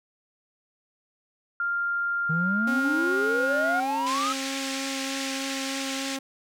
sine tone with pitch glide, 1396.9 to 1419.7 Hz, F6 to F6, 0 to +28 cents, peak -24 dBFS, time 1.6-3.8 s, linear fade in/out 2 ms, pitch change +28 cents, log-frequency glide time 2.33-3.47 s
triangle exponential sweep, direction up, 154 to 1318.5 Hz, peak -23 dBFS, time 2.29-4.33 s, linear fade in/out 10 ms
sawtooth tone with vibrato, 270 Hz, C#4, 45 cents flat, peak -27 dBFS, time 2.67-6.19 s, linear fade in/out 5 ms, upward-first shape triangle, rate 3.3 Hz, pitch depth 12 cents each way
pink band-pass noise, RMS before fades -34 dBFS, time 4.06-6.17 s, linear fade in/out 10 ms, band 1800 to 7700 Hz, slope 24 dB/octave
effects none

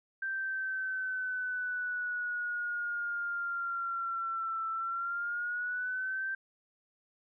sine linear two-way sweep, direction down then up, 1568 to 1328 to 1568 Hz, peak -32 dBFS, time 0.22-6.35 s, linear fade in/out 5 ms, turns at 4.7 s, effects none

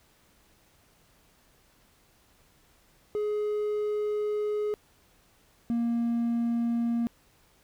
triangle tone pair in turn, 419.9 / 234.4 Hz, G#4 / A#3, +19 / +10 cents, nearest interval minor seventh, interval 1009 cents, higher first, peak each -24 / -22 dBFS, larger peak second, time 3.15-4.74 / 5.7-7.07 s, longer first, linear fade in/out 0 ms, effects tanh soft clip ceiling -18 dBFS + pink hiss -63 dBFS RMS until 7.63 s

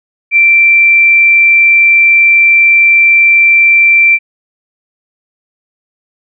sine tone, 2349 Hz, D7, in tune, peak -3 dBFS, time 0.31-4.19 s, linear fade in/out 50 ms, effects none

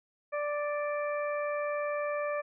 harmonic tone, 587.3 Hz, D5, in tune, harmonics 1 / 2 / 3 / 4, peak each -31 / -37 / -41 / -43 dBFS, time 0.32-2.42 s, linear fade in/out 20 ms, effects none

